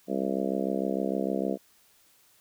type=harmonic tone; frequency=66.6 Hz; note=C2; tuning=31 cents sharp; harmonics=3 / 4 / 5 / 6 / 7 / 8 / 9 / 10; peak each=-32 / -33 / -34 / -35 / -35 / -36 / -37 / -37 dBFS; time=0.07-1.58 s; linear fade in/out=50 ms; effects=white hiss -62 dBFS RMS until 2.4 s